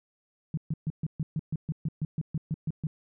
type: tone bursts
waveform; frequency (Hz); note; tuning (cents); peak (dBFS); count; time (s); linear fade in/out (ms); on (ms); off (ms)
sine; 155.7; D#3; +2; -26; 15; 0.54-2.87; 2; 34; 130
effects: none